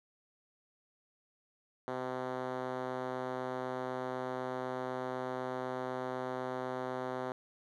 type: tone with band-pass filter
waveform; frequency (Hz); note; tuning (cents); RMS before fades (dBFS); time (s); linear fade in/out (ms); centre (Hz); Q
5% pulse; 128; C3; -38; -38; 1.88-7.32; 0; 450; 0.71
effects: none

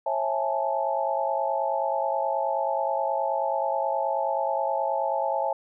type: chord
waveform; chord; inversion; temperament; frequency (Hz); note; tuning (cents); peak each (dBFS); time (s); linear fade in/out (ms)
sine; A major seventh; first; equal with one note detuned; 543.3 / 659.3 / 830.6 / 880; C#5 / E5 / G#5 / A5; -35 / 0 / 0 / 0; -29; 0.06-5.53; 5
effects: none

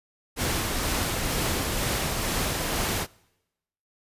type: noise with tremolo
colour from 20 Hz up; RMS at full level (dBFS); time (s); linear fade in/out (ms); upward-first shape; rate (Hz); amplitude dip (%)
pink; -26; 0.36-3.07; 50; sine; 2.1; 25
effects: noise-tail reverb RT60 0.9 s tail -24 dB re dry + resampled to 32000 Hz

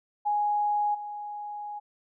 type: tone with level steps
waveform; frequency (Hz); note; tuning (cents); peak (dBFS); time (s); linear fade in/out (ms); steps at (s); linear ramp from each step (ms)
sine; 830.6; G#5; 0; -23 / -34; 0.25-1.8; 20; 0.94; 10
effects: none

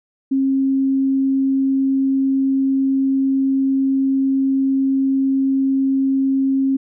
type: tone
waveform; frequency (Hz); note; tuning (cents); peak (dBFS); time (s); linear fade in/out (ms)
sine; 269.1; C4; +49; -14; 0.31-6.77; 10
effects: none

